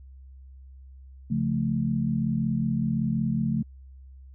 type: chord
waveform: sine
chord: Db augmented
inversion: none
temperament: equal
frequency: 138.59 / 174.61 / 220 Hz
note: Db3 / F3 / A3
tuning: 0 / 0 / 0 cents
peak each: -28 / -29 / -26 dBFS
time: 1.3-3.63 s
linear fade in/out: 10 ms
effects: added 66 Hz sine -44 dBFS peak until 4.34 s